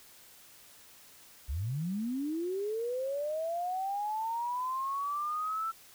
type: linear sweep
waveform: sine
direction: up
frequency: 58.27 to 1340 Hz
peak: -31 dBFS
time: 1.48-5.72 s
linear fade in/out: 20 ms
effects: white hiss -56 dBFS RMS until 5.94 s